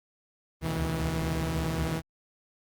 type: tone cluster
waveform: sawtooth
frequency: 67.9 / 72.8 / 77 / 123.9 / 161.9 Hz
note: C#2 / D2 / D#2 / B2 / E3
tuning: -35 / -15 / -17 / +6 / -31 cents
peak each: -33 / -32 / -33 / -34 / -26 dBFS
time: 0.61-2.02 s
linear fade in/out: 50 ms
effects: Opus 32 kbps